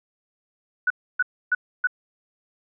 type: tone bursts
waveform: sine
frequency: 1480 Hz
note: F#6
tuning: in tune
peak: -17 dBFS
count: 4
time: 0.87-1.872 s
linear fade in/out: 5 ms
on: 33 ms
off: 290 ms
effects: none